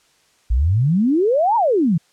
sine exponential two-way sweep, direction up then down, 52.8 to 964 to 149.2 Hz, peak -13 dBFS, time 0.5-1.98 s, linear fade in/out 10 ms, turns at 1.56 s, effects white hiss -58 dBFS RMS until 2.12 s + low-pass 8000 Hz 12 dB/octave

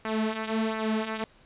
sawtooth tone with flanger, 220 Hz, A3, in tune, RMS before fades -29 dBFS, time 0.05-1.24 s, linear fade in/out 2 ms, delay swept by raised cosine 0.27 to 4.87 ms, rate 1.4 Hz, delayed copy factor -0.65, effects pink hiss -58 dBFS RMS until 1.45 s + resampled to 8000 Hz

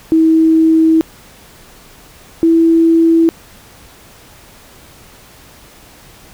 sine tone pair in turn, 321.7 / 329.4 Hz, E4 / E4, -42 / -1 cents, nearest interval unison, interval 41 cents, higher second, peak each -6 dBFS, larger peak neither, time 0.12-1.01 / 2.43-3.29 s, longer first, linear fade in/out 0 ms, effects pink hiss -41 dBFS RMS until 6.33 s

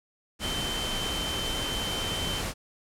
sine tone in noise, 3086 Hz, G7, 28 cents flat, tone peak -32 dBFS, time 0.4-2.43 s, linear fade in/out 50 ms, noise pink, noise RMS -32 dBFS, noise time 0.39-2.54 s, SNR -3 dB, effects low-pass 11000 Hz 12 dB/octave

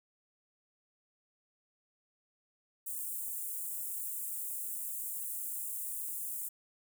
white high-pass noise, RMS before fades -39 dBFS, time 2.86-6.49 s, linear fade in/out 10 ms, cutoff 7800 Hz, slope 48 dB/octave, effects none

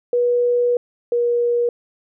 sine tone pair in turn, 485.3 / 477.8 Hz, B4 / A#4, -30 / +43 cents, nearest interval unison, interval 27 cents, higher first, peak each -14 / -15 dBFS, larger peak first, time 0.13-0.77 / 1.12-1.69 s, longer first, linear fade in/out 2 ms, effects none

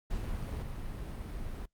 brown noise with level steps, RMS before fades -36 / -39 dBFS, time 0.1-1.66 s, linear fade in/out 10 ms, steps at 0.62 s, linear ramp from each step 5 ms, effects noise-tail reverb RT60 0.1 s tail -21 dB re dry + Opus 48 kbps

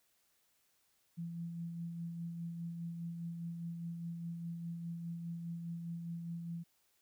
sine tone with tremolo, 168.9 Hz, E3, 42 cents sharp, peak -38 dBFS, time 1.17-6.64 s, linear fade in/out 20 ms, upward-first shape sine, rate 4.9 Hz, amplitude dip 35%, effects white hiss -75 dBFS RMS until 7.01 s

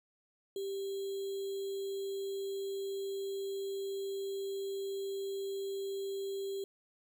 sine tone with sample-and-hold, 392 Hz, G4, in tune, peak -35 dBFS, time 0.56-6.64 s, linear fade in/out 2 ms, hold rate 3675 Hz, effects none

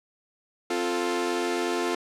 sawtooth chord, F major, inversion second, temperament equal, 261.6 / 349.2 / 440 Hz, C4 / F4 / A4, 0 / 0 / 0 cents, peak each -29 / -23 / -27 dBFS, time 0.7-1.95 s, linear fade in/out 5 ms, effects low-pass 9000 Hz 12 dB/octave

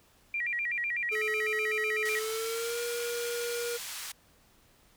sine tone with vibrato, 2132 Hz, C7, 32 cents sharp, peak -29 dBFS, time 0.34-2.19 s, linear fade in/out 2 ms, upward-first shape square, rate 8 Hz, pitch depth 190 cents each way
square tone with pitch glide, 430.7 to 475.1 Hz, A4 to A#4, -37 to +33 cents, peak -33 dBFS, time 1.11-3.78 s, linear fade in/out 20 ms, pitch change +170 cents, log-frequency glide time 2.14-2.8 s
white band-pass noise, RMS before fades -40 dBFS, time 2.05-4.12 s, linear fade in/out 5 ms, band 1100 to 10000 Hz, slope 12 dB/octave
effects pink hiss -63 dBFS RMS until 4.96 s

